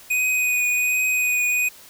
square tone with vibrato, 2489 Hz, D#7, in tune, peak -19 dBFS, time 0.1-1.69 s, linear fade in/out 10 ms, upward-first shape triangle, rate 1.3 Hz, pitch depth 18 cents each way, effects white hiss -46 dBFS RMS until 1.89 s

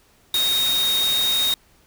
sine tone in noise, 3729 Hz, A#7, in tune, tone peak -18 dBFS, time 0.34-1.54 s, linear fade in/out 2 ms, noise white, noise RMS -27 dBFS, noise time 0.34-1.54 s, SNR +6 dB, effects pink hiss -57 dBFS RMS until 1.86 s

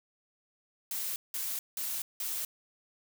blue noise bursts, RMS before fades -35 dBFS, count 4, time 0.91-2.45 s, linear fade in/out 2 ms, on 250 ms, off 180 ms, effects none

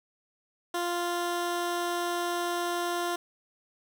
15% pulse tone, 348.5 Hz, F4, 4 cents flat, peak -22 dBFS, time 0.74-3.16 s, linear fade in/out 5 ms, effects none

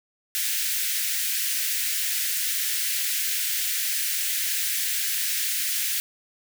white high-pass noise, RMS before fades -26 dBFS, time 0.35-6 s, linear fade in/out 0 ms, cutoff 1600 Hz, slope 48 dB/octave, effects none

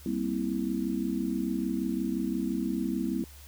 sine chord, C dominant seventh, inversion second, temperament just, 196.22 / 235.5 / 261.6 / 327 Hz, G3 / Bb3 / C4 / E4, +2 / +18 / 0 / -14 cents, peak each -33 dBFS, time 0.06-3.24 s, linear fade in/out 2 ms, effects added 71 Hz sine -48 dBFS peak until 3.47 s + white hiss -53 dBFS RMS until 3.47 s

